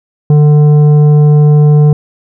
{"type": "tone with tanh clipping", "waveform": "sine", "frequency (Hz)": 148.9, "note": "D3", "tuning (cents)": 24, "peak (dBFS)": -4, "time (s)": [0.3, 1.93], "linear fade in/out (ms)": 2, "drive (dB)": 9, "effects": []}